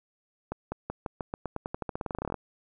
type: accelerating click train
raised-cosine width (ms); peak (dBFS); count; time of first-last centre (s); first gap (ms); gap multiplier
1; -18; 24; 0.52-2.343; 200; 0.9
effects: none